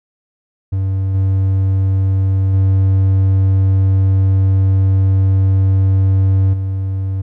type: tone with level steps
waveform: triangle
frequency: 96 Hz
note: G2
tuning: 36 cents flat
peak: -12 / -9 / -7 / -14 dBFS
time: 0.72-7.22 s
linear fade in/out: 10 ms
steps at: 1.14 / 2.53 / 6.53 s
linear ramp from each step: 10 ms
effects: none